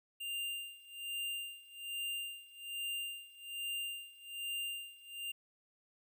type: tone with tremolo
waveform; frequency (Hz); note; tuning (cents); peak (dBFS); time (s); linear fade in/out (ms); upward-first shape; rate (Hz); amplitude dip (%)
square; 2794; F7; 0; -37; 0.2-5.32; 10; sine; 1.2; 90
effects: 12-bit

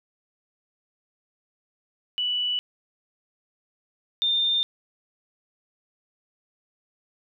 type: tone pair in turn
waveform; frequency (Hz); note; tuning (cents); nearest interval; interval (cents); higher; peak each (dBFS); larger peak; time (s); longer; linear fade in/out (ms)
sine; 2960 / 3611; F#7 / A7; 0 / +44; minor third; 344; second; -23 / -20; second; 2.18-2.59 / 4.22-4.63; neither; 0
effects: none

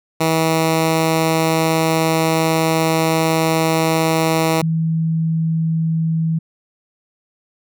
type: tone pair in turn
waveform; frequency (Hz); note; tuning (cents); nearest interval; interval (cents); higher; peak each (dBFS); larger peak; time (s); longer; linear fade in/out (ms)
10% pulse / sine; 161.3 / 161.99; E3 / E3; -37 / -30; unison; 7; second; -6 / -15; first; 0.2-4.62 / 4.62-6.39; first; 10
effects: none

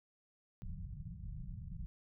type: low-pass noise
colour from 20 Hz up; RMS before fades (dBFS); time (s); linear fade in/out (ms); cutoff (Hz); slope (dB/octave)
pink; -45; 0.62-1.86; 0; 190; 96
effects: none

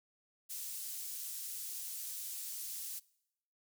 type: high-pass noise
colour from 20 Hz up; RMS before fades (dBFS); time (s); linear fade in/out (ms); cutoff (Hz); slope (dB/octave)
pink; -43; 0.49-3; 20; 7800; 12
effects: noise-tail reverb RT60 0.8 s tail -23 dB re dry

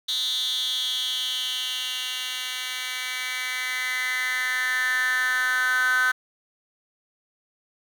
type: tone with high-pass filter sweep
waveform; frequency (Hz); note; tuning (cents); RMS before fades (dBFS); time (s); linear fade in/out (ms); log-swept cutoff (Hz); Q
10% pulse; 254; B3; +49; -26; 0.08-6.12; 10; 3700 to 1500; 7.3
effects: none

